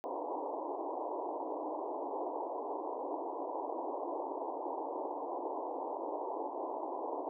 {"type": "band-pass noise", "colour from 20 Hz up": "white", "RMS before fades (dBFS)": -39, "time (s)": [0.04, 7.29], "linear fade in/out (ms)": 0, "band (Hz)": [280, 1000], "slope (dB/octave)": 96, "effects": []}